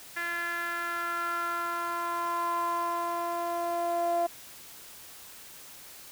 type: tone with band-pass filter sweep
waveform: sawtooth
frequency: 343.1 Hz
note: F4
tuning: 31 cents flat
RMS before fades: -31 dBFS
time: 0.16-4.27 s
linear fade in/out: 10 ms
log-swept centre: 1800 to 700 Hz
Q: 5
effects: white hiss -48 dBFS RMS until 6.11 s